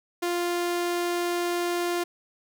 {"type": "tone", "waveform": "sawtooth", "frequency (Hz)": 349.2, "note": "F4", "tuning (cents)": 0, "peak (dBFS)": -21, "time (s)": [0.22, 2.04], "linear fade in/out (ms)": 10, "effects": []}